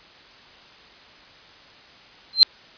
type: tone with exponential growth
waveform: sine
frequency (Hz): 4130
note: C8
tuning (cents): -23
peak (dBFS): -3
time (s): 2.33-2.43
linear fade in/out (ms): 0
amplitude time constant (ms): 21
effects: white hiss -48 dBFS RMS until 2.77 s + resampled to 11025 Hz